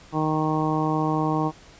harmonic tone, 155.56 Hz, D#3, in tune, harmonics 1 / 2 / 3 / 4 / 5 / 6 / 7, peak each -26 / -25 / -31 / -34 / -29 / -31 / -30 dBFS, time 0.12-1.52 s, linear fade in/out 50 ms, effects pink hiss -49 dBFS RMS until 1.79 s + resampled to 16000 Hz

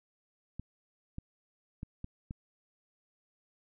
clicks, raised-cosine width 5 ms, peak -27 dBFS, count 5, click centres 0.596 / 1.184 / 1.831 / 2.044 / 2.309 s, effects none

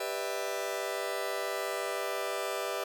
sawtooth chord, E minor seventh, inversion first, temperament just, 395.6 / 494.4 / 593.3 / 659.3 Hz, G4 / B4 / D5 / E5, +16 / +2 / +18 / 0 cents, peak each -34 dBFS, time 0-2.84 s, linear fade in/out 5 ms, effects none

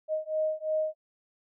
sine beating tone pair, 622.3 / 625.2 Hz, D#5 / D#5, 0 / +8 cents, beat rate 2.9 Hz, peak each -30 dBFS, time 0.08-0.95 s, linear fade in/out 50 ms, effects none

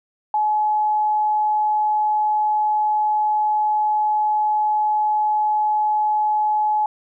sine tone, 850 Hz, G#5, 40 cents sharp, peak -16 dBFS, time 0.34-6.86 s, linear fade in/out 2 ms, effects none

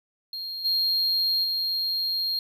triangle tone with level steps, 4229 Hz, C8, 18 cents sharp, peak -30 / -20 / -23 dBFS, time 0.33-2.39 s, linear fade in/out 2 ms, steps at 0.64 / 1.43 s, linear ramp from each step 20 ms, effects none

